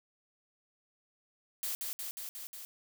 blue noise with echo, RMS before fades -36 dBFS, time 1.63-1.75 s, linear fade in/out 0 ms, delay 180 ms, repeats 5, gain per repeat -2 dB, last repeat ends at 2.65 s, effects none

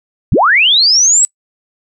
sine linear sweep, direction up, 46.83 to 7920 Hz, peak -6 dBFS, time 0.32-1.25 s, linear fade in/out 0 ms, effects noise-tail reverb RT60 0.1 s tail -25 dB re dry

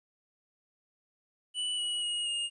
square tone with pitch steps, 2966 / 2923 / 2882 / 2840 Hz, F#7 / F#7 / F#7 / F7, +4 / -22 / -46 / +28 cents, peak -31 dBFS, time 1.54-2.5 s, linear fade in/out 50 ms, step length 240 ms, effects resampled to 24000 Hz + 12-bit

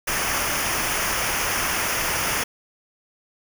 pink noise with comb filter, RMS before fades -24 dBFS, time 0.07-2.44 s, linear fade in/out 10 ms, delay 0.25 ms, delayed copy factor -0.7, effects none

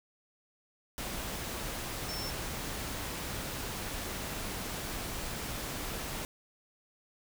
sine tone in noise, 5390 Hz, E8, 38 cents sharp, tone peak -39 dBFS, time 2.09-2.3 s, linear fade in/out 0 ms, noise pink, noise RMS -38 dBFS, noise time 0.98-6.25 s, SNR -4 dB, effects none

